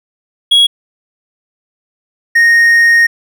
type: tone pair in turn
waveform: triangle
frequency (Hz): 3322 / 1858.5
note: G#7 / A#6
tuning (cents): 0 / -6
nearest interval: minor seventh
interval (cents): 1006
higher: first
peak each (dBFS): -3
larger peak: neither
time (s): 0.51-0.67 / 2.35-3.07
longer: second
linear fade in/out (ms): 10
effects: none